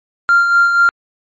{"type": "tone with tremolo", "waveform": "triangle", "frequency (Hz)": 1390, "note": "F6", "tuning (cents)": -9, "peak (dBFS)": -3, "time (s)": [0.29, 0.89], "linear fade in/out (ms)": 0, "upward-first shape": "sine", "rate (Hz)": 4.1, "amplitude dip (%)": 55, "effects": ["tanh soft clip ceiling -3 dBFS", "MP3 32 kbps"]}